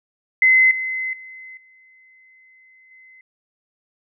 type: tone with level steps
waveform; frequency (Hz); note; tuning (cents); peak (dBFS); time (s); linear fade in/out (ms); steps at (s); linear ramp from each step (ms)
sine; 2049; C7; -37; -10 / -22 / -36 / -49 / -45; 0.42-3.21; 2; 0.71 / 1.13 / 1.57 / 2.91; 2
effects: none